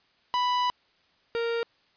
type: tone pair in turn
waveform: 45% pulse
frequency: 989 / 465 Hz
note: B5 / A#4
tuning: +2 / -4 cents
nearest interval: octave + minor second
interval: 1306 cents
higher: first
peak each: -23 / -26 dBFS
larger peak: first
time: 0.34-0.7 / 1.35-1.63 s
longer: first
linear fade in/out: 0 ms
effects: white hiss -65 dBFS RMS until 1.96 s + resampled to 11025 Hz